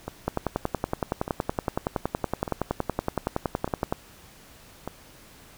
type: two click trains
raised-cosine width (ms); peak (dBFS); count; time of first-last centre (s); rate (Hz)
1; -17 / -10; 5 / 40; 0.08-4.876 / 0.28-3.925; 0.834 / 10.7
effects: pink hiss -51 dBFS RMS until 5.57 s